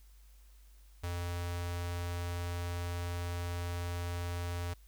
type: tone with notch filter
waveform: square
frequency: 87.3 Hz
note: F2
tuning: in tune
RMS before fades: -37 dBFS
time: 1.03-4.74 s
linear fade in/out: 10 ms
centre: 190 Hz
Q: 0.54
effects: added 50 Hz sine -55 dBFS peak until 4.87 s + white hiss -68 dBFS RMS until 4.87 s